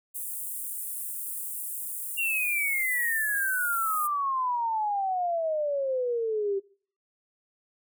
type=high-pass noise; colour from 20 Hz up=pink; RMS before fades=-35 dBFS; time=0.14-4.08 s; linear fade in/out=20 ms; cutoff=8700 Hz; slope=48 dB/octave
type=exponential sweep; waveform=sine; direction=down; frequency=2794 to 386.5 Hz; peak=-25 dBFS; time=2.17-6.6 s; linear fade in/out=20 ms
effects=noise-tail reverb RT60 0.5 s tail -23 dB re dry